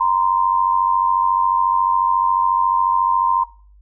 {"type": "tone pair together", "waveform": "sine", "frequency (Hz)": [939.9, 1034], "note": ["A#5", "C6"], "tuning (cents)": [14, -21], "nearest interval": "major second", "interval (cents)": 165, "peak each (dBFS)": -17, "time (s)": [0, 3.44], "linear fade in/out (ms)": 10, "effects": ["noise-tail reverb RT60 0.4 s tail -17 dB re dry", "added 50 Hz sine -45 dBFS peak until 3.81 s"]}